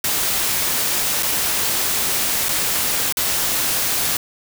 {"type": "noise with dropouts", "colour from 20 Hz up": "white", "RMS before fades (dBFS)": -20, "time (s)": [0.04, 4.17], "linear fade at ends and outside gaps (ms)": 2, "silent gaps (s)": [[1.226, 1.23], [2.486, 2.49], [3.125, 3.17]], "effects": []}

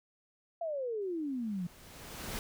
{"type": "exponential sweep", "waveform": "sine", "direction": "down", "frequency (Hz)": [692, 169], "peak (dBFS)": -33, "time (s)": [0.61, 1.67], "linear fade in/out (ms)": 5}
{"type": "noise with exponential growth", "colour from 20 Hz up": "pink", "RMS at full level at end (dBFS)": -38, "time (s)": [1.01, 2.39], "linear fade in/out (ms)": 1, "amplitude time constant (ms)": 300}
{"effects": []}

